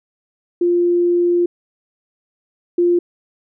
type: tone pair in turn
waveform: sine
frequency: 349.2 / 349.2 Hz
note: F4 / F4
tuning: 0 / 0 cents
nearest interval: unison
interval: 0 cents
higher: neither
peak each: -12 / -11 dBFS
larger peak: second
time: 0.61-1.46 / 2.78-2.99 s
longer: first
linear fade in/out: 5 ms
effects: none